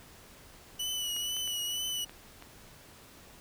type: tone with vibrato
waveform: sawtooth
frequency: 2960 Hz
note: F#7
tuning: in tune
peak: -29 dBFS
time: 0.79-2.05 s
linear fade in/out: 10 ms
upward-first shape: triangle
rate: 2.1 Hz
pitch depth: 45 cents each way
type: clicks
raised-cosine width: 0.3 ms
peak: -31 dBFS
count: 5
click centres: 1.165 / 1.367 / 1.476 / 2.095 / 2.424 s
effects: pink hiss -54 dBFS RMS until 3.4 s